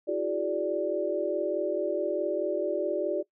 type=tone cluster; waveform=sine; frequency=329.9 / 368.6 / 413.3 / 585 Hz; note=E4 / F#4 / G#4 / D5; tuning=+1 / -7 / -8 / -7 cents; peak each=-34 / -31 / -34 / -29 dBFS; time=0.07-3.23 s; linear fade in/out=20 ms; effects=noise-tail reverb RT60 0.1 s tail -21 dB re dry